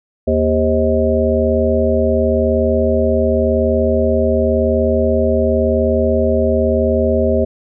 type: harmonic tone with a mistuned harmonic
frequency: 79 Hz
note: D#2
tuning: 27 cents sharp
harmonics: 1 / 3 / 5 / 7 / 8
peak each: -18 / -18 / -18 / -18 / -18 dBFS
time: 0.27-7.45 s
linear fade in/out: 10 ms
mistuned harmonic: 7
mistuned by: -70 cents
effects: none